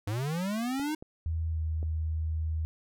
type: linear sweep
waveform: square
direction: up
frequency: 96.7 to 314.5 Hz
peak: -30 dBFS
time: 0.07-0.95 s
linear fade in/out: 5 ms
type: clicks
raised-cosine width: 2 ms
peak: -30 dBFS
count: 3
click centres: 0.797 / 1.025 / 1.829 s
type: tone with pitch glide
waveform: sine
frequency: 81.1 to 79.34 Hz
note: E2 to D#2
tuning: -28 to +34 cents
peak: -28 dBFS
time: 1.26-2.65 s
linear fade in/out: 0 ms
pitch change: -38 cents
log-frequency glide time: 1.5-1.59 s
effects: none